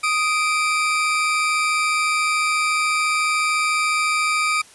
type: tone pair together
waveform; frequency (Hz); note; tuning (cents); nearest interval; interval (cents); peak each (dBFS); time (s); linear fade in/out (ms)
40% pulse; 1244.5 / 2335; D#6 / D7; 0 / -11; major seventh; 1089; -20; 0.03-4.62; 10
effects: white hiss -47 dBFS RMS until 4.74 s + resampled to 24000 Hz